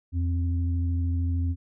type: tone pair together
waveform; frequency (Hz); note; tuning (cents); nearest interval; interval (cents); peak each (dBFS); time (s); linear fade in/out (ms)
sine; 83.9 / 264.8; E2 / C4; +31 / +21; octave + minor sixth; 1990; -23 / -34; 0.12-1.56; 50
effects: none